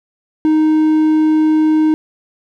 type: tone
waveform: triangle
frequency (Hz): 311.1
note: D#4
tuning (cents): 0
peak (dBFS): -7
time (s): 0.45-1.94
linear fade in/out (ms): 0
effects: none